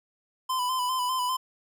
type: tone with vibrato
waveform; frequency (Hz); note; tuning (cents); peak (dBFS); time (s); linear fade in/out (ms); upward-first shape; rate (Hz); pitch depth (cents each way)
square; 1012; B5; +42; -26; 0.49-1.37; 10; square; 5; 35
effects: none